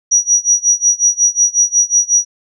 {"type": "tone with tremolo", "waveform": "sine", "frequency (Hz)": 5800, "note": "F#8", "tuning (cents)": -35, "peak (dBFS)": -6, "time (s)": [0.11, 2.25], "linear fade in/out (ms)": 10, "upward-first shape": "sine", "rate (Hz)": 5.5, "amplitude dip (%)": 95, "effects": []}